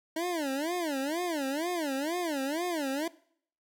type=tone with vibrato; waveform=25% pulse; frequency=309.1 Hz; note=D#4; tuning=11 cents flat; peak=-26 dBFS; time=0.16-3.08 s; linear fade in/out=5 ms; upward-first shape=sine; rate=2.1 Hz; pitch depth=260 cents each way; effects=noise-tail reverb RT60 0.6 s tail -21 dB re dry